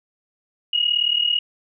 sine tone pair together, 2866 / 2904 Hz, F7 / F#7, +44 / -33 cents, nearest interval unison, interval 23 cents, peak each -20 dBFS, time 0.73-1.39 s, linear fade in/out 5 ms, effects none

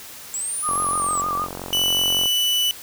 sine linear two-way sweep, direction up then down, 7520 to 11060 to 7570 Hz, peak -24 dBFS, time 0.34-1.21 s, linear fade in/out 0 ms, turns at 0.78 s
sine tone with vibrato, 1191 Hz, D6, 24 cents sharp, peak -21 dBFS, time 0.62-1.48 s, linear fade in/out 50 ms, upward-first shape sine, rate 6.5 Hz, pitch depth 60 cents each way
click train, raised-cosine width 1 ms, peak -17 dBFS, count 72, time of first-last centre 0.69-2.257 s, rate 45.3 Hz
40% pulse tone, 2975 Hz, F#7, 9 cents sharp, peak -17 dBFS, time 1.73-2.71 s, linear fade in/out 0 ms
effects white hiss -39 dBFS RMS until 2.82 s

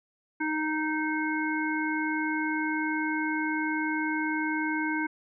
harmonic tone, 310.2 Hz, D#4, 5 cents flat, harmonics 1 / 3 / 5 / 7, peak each -29 / -34 / -32 / -35 dBFS, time 0.4-5.07 s, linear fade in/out 10 ms, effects none

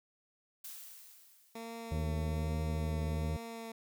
blue noise with exponential decay, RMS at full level -45 dBFS, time 0.64-2.25 s, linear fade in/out 5 ms, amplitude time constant 350 ms
15% pulse tone with vibrato, 227.3 Hz, A#3, 43 cents flat, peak -36 dBFS, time 1.55-3.72 s, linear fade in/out 5 ms, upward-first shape triangle, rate 1.2 Hz, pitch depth 23 cents each way
harmonic tone, 78.5 Hz, D#2, 16 cents sharp, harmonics 1 / 2 / 3 / 4 / 5 / 6 / 7, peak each -34 / -37 / -47 / -50 / -53 / -55 / -48 dBFS, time 1.91-3.37 s, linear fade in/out 10 ms
effects none

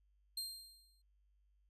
sawtooth tone with exponential decay, 4186 Hz, C8, in tune, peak -35 dBFS, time 0.37-1.02 s, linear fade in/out 5 ms, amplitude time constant 140 ms, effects added 50 Hz sine -70 dBFS peak until 1.69 s + resampled to 32000 Hz

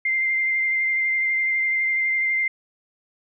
sine tone with vibrato, 2093 Hz, C7, in tune, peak -19 dBFS, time 0.05-2.48 s, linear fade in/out 5 ms, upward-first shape sine, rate 12 Hz, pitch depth 15 cents each way, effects none

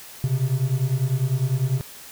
triangle beating tone pair, 125.2 / 135.2 Hz, B2 / C#3, +24 / -43 cents, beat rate 10 Hz, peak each -21 / -20 dBFS, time 0.24-1.81 s, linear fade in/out 0 ms, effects white hiss -42 dBFS RMS until 2.11 s

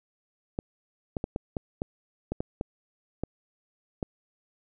clicks, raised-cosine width 2 ms, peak -16 dBFS, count 11, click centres 0.589 / 1.168 / 1.241 / 1.361 / 1.568 / 1.819 / 2.32 / 2.405 / 2.611 / 3.236 / 4.028 s, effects none

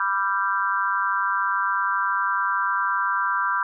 sine chord, G dominant seventh, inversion first, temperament equal with one note detuned, 987.8 / 1174.7 / 1371.3 / 1568 Hz, B5 / D6 / F6 / G6, 0 / 0 / -32 / 0 cents, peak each -26 dBFS, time 0-3.63 s, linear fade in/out 2 ms, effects none

